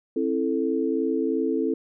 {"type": "chord", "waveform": "sine", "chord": "A minor", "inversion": "first", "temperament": "equal with one note detuned", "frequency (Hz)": [266.7, 329.6, 440], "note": ["C4", "E4", "A4"], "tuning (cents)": [33, 0, 0], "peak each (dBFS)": [-26, -26, -26], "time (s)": [0.16, 1.74], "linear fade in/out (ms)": 5, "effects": []}